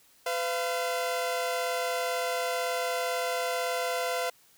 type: tone pair together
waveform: sawtooth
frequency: 505 / 686 Hz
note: B4 / F5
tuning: +39 / -31 cents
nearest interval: perfect fourth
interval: 530 cents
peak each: -27 dBFS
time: 0.26-4.3 s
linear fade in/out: 5 ms
effects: white hiss -61 dBFS RMS until 4.57 s